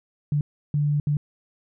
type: tone bursts at uneven times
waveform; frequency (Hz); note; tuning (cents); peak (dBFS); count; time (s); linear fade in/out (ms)
sine; 146.83; D3; 0; -19; 3; 0.32-0.41 / 0.74-1 / 1.07-1.17; 2
effects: none